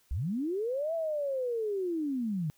sine linear two-way sweep, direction up then down, 52 to 670 to 144.4 Hz, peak -29 dBFS, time 0.11-2.5 s, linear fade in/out 0 ms, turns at 0.94 s, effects white hiss -67 dBFS RMS until 2.57 s

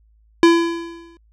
square tone with exponential decay, 336.7 Hz, E4, 37 cents sharp, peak -7 dBFS, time 0.43-1.17 s, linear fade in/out 1 ms, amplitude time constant 160 ms, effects added 54 Hz sine -52 dBFS peak until 1.32 s + low-pass 5000 Hz 12 dB/octave

